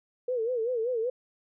sine tone with vibrato, 474.7 Hz, A#4, 31 cents sharp, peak -26 dBFS, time 0.28-1.1 s, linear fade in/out 5 ms, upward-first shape sine, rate 5.2 Hz, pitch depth 130 cents each way, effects none

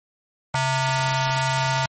sawtooth ring-modulated tone, 523.3 Hz, C5, in tune, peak -13 dBFS, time 0.54-1.86 s, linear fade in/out 5 ms, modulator 389 Hz, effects MP3 32 kbps

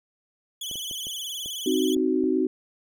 sawtooth tone with vibrato, 3204 Hz, G7, 37 cents sharp, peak -28 dBFS, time 0.61-1.95 s, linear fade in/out 5 ms, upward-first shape sine, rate 19 Hz, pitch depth 120 cents each way
clicks, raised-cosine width 2 ms, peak -30 dBFS, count 7, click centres 0.713 / 0.756 / 0.912 / 1.069 / 1.46 / 1.967 / 2.239 s
sine chord, C diminished, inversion none, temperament equal with one note detuned, 261.6 / 311.1 / 373 Hz, C4 / Eb4 / Gb4, 0 / 0 / +14 cents, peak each -25 / -25 / -24 dBFS, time 1.66-2.47 s, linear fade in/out 5 ms
effects none

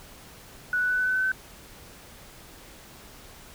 sine tone with pitch steps, 1476 / 1484.6 / 1493.2 / 1501.8 / 1510.5 / 1519.3 / 1528.1 Hz, F#6 / F#6 / F#6 / F#6 / F#6 / F#6 / G6, -5 / +5 / +15 / +25 / +35 / +45 / -45 cents, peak -22 dBFS, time 0.73-1.318 s, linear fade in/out 2 ms, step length 84 ms, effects pink hiss -48 dBFS RMS until 3.54 s

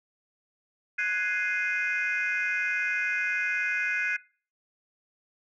sine chord, Ab dominant seventh, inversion third, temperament equal, 1480 / 1661.2 / 2093 / 2489 Hz, Gb6 / Ab6 / C7 / Eb7, 0 / 0 / 0 / 0 cents, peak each -30 dBFS, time 0.98-4.17 s, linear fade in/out 10 ms, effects noise-tail reverb RT60 0.4 s tail -22 dB re dry + tanh soft clip ceiling -19 dBFS

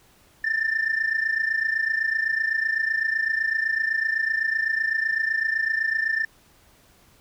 sine tone pair together, 1772.1 / 1800 Hz, A6 / A6, +12 / +39 cents, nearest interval unison, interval 27 cents, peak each -22 / -24 dBFS, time 0.44-6.25 s, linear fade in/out 5 ms, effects tanh soft clip ceiling -17 dBFS + pink hiss -57 dBFS RMS until 7.2 s

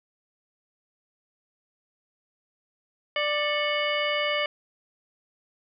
harmonic tone with a mistuned harmonic, 591 Hz, D5, 11 cents sharp, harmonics 1 / 2 / 3 / 4 / 5 / 6 / 8, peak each -28 / -32 / -34 / -29 / -30 / -44 / -43 dBFS, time 3.16-4.46 s, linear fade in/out 2 ms, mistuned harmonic 4, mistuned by -120 cents, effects none

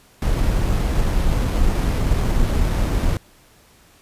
brown noise with sample-and-hold, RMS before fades -18 dBFS, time 0.22-3.17 s, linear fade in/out 2 ms, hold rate 7350 Hz, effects pink hiss -52 dBFS RMS until 4.01 s + resampled to 32000 Hz

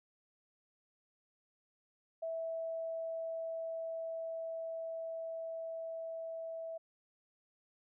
sine tone with level ramp, 655 Hz, E5, 11 cents flat, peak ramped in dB -36 to -40 dBFS, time 2.22-6.78 s, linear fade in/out 10 ms, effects none

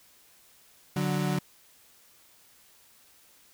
35% pulse tone pair together, 146.83 / 184.9 Hz, D3 / F#3, 0 / -1 cents, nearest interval major third, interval 399 cents, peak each -27 dBFS, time 0.96-1.39 s, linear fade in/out 5 ms, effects white hiss -59 dBFS RMS until 3.53 s

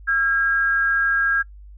sine tone pair together, 1358.9 / 1625 Hz, F6 / G#6, -48 / -38 cents, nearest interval minor third, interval 310 cents, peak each -24 / -17 dBFS, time 0.07-1.43 s, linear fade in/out 20 ms, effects noise-tail reverb RT60 0.1 s tail -23 dB re dry + added 50 Hz sine -39 dBFS peak until 1.77 s

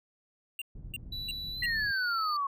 square tone bursts, 2784 Hz, F7, 6 cents flat, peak -35 dBFS, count 4, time 0.59-1.658 s, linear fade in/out 2 ms, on 27 ms, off 320 ms
pink low-pass noise, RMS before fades -44 dBFS, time 0.75-1.92 s, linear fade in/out 5 ms, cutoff 150 Hz, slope 12 dB/octave
triangle tone with pitch glide, 3951 to 4486 Hz, B7 to C#8, 0 to +20 cents, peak -35 dBFS, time 1.12-2.37 s, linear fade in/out 5 ms, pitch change +220 cents, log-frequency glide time 1.52-1.84 s
sine exponential sweep, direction down, 1967 to 1092 Hz, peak -28 dBFS, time 1.62-2.47 s, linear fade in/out 5 ms
effects none

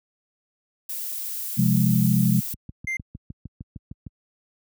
violet noise, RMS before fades -31 dBFS, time 0.89-2.54 s, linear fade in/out 5 ms
sine chord, F minor, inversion second, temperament equal, 130.81 / 174.61 / 207.7 Hz, C3 / F3 / Ab3, 0 / 0 / 0 cents, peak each -21 dBFS, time 1.57-2.41 s, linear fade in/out 20 ms
click train, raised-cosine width 5 ms, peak -23 dBFS, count 11, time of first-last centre 2.54-4.067 s, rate 6.55 Hz
triangle tone, 2093 Hz, C7, in tune, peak -23 dBFS, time 2.87-2.97 s, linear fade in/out 5 ms
effects high-pass 60 Hz 12 dB/octave

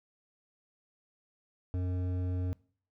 sine tone with hard clipping, 90.8 Hz, F#2, 32 cents flat, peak -32 dBFS, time 1.74-2.53 s, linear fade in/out 0 ms, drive 11 dB, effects noise-tail reverb RT60 0.5 s tail -23 dB re dry

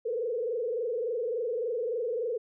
sine tone with frequency modulation, 470 Hz, A#4, 14 cents sharp, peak -28 dBFS, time 0.05-2.38 s, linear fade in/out 10 ms, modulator 23.5 Hz, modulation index 1.6, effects none

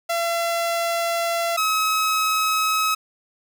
sawtooth tone pair in turn, 678 / 1279.9 Hz, E5 / D#6, +49 / +49 cents, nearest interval major seventh, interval 1100 cents, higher second, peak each -17 / -15 dBFS, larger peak second, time 0.09-1.57 / 1.57-2.95 s, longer first, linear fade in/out 10 ms, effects none

